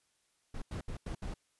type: noise bursts at uneven times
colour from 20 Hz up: brown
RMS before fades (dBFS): -39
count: 5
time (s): 0.54-0.62 / 0.71-0.81 / 0.88-0.97 / 1.06-1.15 / 1.22-1.34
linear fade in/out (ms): 5
effects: white hiss -75 dBFS RMS until 1.59 s + resampled to 24000 Hz

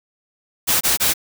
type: noise bursts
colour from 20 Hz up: white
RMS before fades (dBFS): -17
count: 3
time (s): 0.67-1.138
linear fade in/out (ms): 20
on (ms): 140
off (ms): 24
effects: none

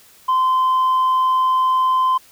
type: tone with tanh clipping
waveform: sine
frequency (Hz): 1033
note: C6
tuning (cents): -22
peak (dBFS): -14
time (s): 0.28-2.18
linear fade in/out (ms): 10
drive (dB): 1
effects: white hiss -49 dBFS RMS until 2.31 s

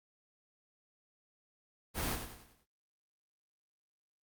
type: noise with echo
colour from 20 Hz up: pink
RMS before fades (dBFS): -35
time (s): 1.94-2.18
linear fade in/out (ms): 50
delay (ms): 96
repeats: 5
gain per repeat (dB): -7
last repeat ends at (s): 2.66
effects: Opus 32 kbps

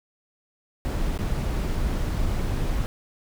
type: noise with dropouts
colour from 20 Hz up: brown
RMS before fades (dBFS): -25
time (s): 0.85-2.86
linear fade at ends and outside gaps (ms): 0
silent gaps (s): 1.177-1.189
effects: none

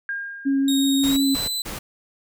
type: tone with exponential decay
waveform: sine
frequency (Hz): 1613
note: G6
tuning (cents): +49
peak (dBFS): -23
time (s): 0.09-1.15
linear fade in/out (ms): 1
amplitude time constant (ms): 230
type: tone with vibrato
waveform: sine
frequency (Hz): 274.1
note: C#4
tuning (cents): -19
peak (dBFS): -17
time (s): 0.45-1.36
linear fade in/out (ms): 20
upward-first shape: triangle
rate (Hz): 5.5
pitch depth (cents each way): 10
type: tone with pitch glide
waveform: sawtooth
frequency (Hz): 3743 to 4012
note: A#7 to B7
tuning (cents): +6 to +26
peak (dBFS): -21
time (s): 0.68-1.62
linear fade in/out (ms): 2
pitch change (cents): +120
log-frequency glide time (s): 1.07-1.24
type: noise bursts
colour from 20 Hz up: pink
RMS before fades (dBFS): -32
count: 3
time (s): 1.03-1.79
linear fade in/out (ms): 10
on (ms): 140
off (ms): 170
effects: none

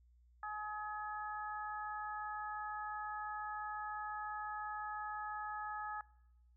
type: harmonic tone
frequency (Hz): 422.9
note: G#4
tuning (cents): +31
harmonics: 2 / 3 / 4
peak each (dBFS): -44 / -44 / -48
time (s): 0.43-6.01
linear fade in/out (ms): 2
effects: noise-tail reverb RT60 0.9 s tail -22 dB re dry + added 60 Hz sine -64 dBFS peak until 6.56 s

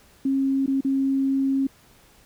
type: tone with dropouts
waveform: sine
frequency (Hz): 270.4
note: C#4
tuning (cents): -43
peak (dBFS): -19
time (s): 0.25-1.67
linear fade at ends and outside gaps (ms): 5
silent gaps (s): 0.662-0.677 / 0.808-0.847
effects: pink hiss -55 dBFS RMS until 2.25 s

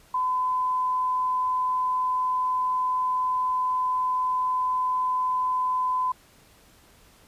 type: tone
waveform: sine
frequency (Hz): 1013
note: B5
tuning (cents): +44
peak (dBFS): -22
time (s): 0.14-6.12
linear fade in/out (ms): 5
effects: pink hiss -56 dBFS RMS until 7.27 s + resampled to 32000 Hz

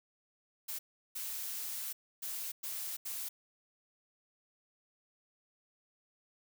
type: noise bursts at uneven times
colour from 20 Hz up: blue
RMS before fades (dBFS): -40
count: 5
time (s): 0.68-0.79 / 1.15-1.93 / 2.22-2.52 / 2.63-2.97 / 3.05-3.29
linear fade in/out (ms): 10
effects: none

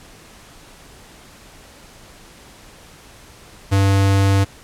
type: tone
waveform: square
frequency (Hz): 98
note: G2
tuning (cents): 0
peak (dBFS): -13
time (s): 3.71-4.45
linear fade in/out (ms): 20
effects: pink hiss -44 dBFS RMS until 4.63 s + low-pass 11000 Hz 12 dB/octave

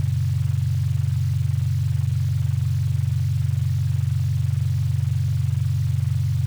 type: chord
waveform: sine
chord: F# major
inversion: none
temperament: equal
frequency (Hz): 92.5 / 116.54 / 138.59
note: F#2 / A#2 / C#3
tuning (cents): 0 / 0 / 0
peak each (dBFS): -23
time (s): 0-6.46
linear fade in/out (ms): 0
effects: 7-bit

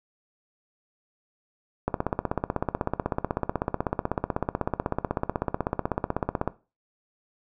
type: click train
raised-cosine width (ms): 1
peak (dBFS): -10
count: 75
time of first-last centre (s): 1.88-6.476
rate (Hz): 16.1
effects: noise-tail reverb RT60 0.3 s tail -17 dB re dry

